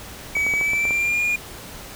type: tone with pitch glide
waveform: triangle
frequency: 2276 to 2425 Hz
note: C#7 to D#7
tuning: +45 to -45 cents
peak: -17 dBFS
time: 0.35-1.36 s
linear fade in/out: 5 ms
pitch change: +110 cents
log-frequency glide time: 0.54-1.22 s
type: clicks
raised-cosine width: 1 ms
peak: -17 dBFS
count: 7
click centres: 0.368 / 0.466 / 0.538 / 0.612 / 0.734 / 0.853 / 0.908 s
effects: pink hiss -38 dBFS RMS until 1.95 s